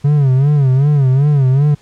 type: tone with vibrato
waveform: triangle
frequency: 138.59 Hz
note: C#3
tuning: in tune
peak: -6 dBFS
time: 0.04-1.75 s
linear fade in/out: 10 ms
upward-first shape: sine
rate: 2.6 Hz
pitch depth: 130 cents each way
effects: pink hiss -49 dBFS RMS until 1.81 s + low-pass 8000 Hz 12 dB/octave